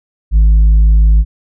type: tone with tanh clipping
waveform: sine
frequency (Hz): 53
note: G#1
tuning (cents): +36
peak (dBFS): -5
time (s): 0.31-1.25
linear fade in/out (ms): 50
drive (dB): 3
effects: none